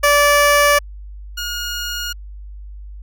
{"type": "tone pair in turn", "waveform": "15% pulse", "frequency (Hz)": [580, 1433.1], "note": ["D5", "F6"], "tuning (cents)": [-22, 44], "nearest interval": "octave + major third", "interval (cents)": 1566, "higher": "second", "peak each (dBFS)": [-4, -16], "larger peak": "first", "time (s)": [[0.03, 0.79], [1.37, 2.13]], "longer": "neither", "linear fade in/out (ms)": 10, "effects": ["added 50 Hz sine -31 dBFS peak until 3.02 s"]}